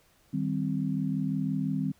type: chord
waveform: sine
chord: C minor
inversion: first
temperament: equal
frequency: 155.56 / 196 / 261.6 Hz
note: Eb3 / G3 / C4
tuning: 0 / 0 / 0 cents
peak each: -31 / -31 / -31 dBFS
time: 0.33-1.92 s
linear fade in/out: 10 ms
effects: pink hiss -64 dBFS RMS until 1.99 s